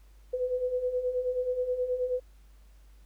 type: beating tone pair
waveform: sine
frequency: 493.9 / 503.3 Hz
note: B4 / B4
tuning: 0 / +33 cents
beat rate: 9.4 Hz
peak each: -34 / -28 dBFS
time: 0.33-2.2 s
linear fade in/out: 10 ms
effects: added 50 Hz sine -52 dBFS peak until 3.05 s + pink hiss -67 dBFS RMS until 3.05 s